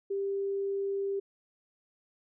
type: tone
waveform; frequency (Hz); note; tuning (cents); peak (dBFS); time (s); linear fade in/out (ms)
sine; 395.1; G4; +14; -29; 0.1-1.2; 10
effects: none